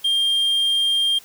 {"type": "tone", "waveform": "triangle", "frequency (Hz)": 3200, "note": "G7", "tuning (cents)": 35, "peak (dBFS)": -15, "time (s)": [0.04, 1.19], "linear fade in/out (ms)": 10, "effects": ["white hiss -47 dBFS RMS until 1.24 s"]}